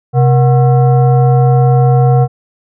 sine tone with frequency modulation, 130.81 Hz, C3, in tune, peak -5 dBFS, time 0.13-2.28 s, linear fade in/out 50 ms, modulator 605 Hz, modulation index 0.66, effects none

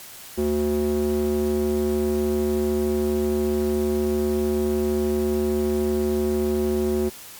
square tone with band-pass filter, 73.9 Hz, D2, 11 cents sharp, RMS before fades -22 dBFS, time 0.37-7.1 s, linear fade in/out 20 ms, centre 330 Hz, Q 3.9, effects white hiss -41 dBFS RMS until 7.39 s + MP3 96 kbps

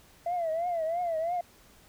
sine tone with vibrato, 673 Hz, E5, 36 cents sharp, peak -26 dBFS, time 0.26-1.41 s, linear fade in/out 5 ms, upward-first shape triangle, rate 3 Hz, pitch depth 130 cents each way, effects tanh soft clip ceiling -24 dBFS + pink hiss -58 dBFS RMS until 1.88 s

